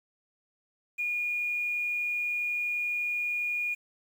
triangle tone, 2437 Hz, D#7, 37 cents flat, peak -24 dBFS, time 0.98-3.75 s, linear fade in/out 20 ms, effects tanh soft clip ceiling -26 dBFS + 9-bit

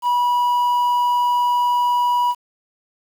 triangle tone with quantisation, 974 Hz, B5, 24 cents flat, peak -13 dBFS, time 0.02-2.35 s, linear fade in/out 50 ms, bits 7, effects none

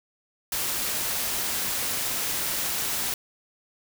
white noise, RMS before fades -28 dBFS, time 0.52-3.14 s, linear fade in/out 2 ms, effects none

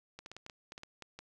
clicks, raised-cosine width 0.2 ms, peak -29 dBFS, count 11, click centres 0.19 / 0.261 / 0.316 / 0.366 / 0.464 / 0.498 / 0.721 / 0.779 / 0.834 / 1.023 / 1.19 s, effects none

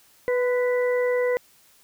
harmonic tone with a mistuned harmonic, 493.9 Hz, B4, in tune, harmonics 1 / 2 / 3 / 4, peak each -20 / -35 / -39 / -31 dBFS, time 0.28-1.37 s, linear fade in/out 0 ms, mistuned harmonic 2, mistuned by +32 cents, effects white hiss -57 dBFS RMS until 1.83 s

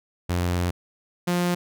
sawtooth tone pair in turn, 88.3 / 176.4 Hz, F2 / F3, +20 / +18 cents, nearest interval octave, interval 1198 cents, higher second, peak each -18 / -17 dBFS, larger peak second, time 0.29-0.71 / 1.27-1.55 s, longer first, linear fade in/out 10 ms, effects none

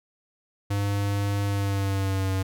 square tone with pitch glide, 100.8 to 95.25 Hz, G2 to G2, +49 to -49 cents, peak -24 dBFS, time 0.7-2.43 s, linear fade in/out 10 ms, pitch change -98 cents, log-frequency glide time 1.44-2.32 s, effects none

